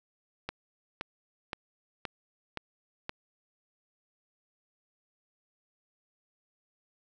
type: click train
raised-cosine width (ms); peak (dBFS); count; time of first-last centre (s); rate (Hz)
0.3; -18; 6; 0.49-3.094; 1.92
effects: none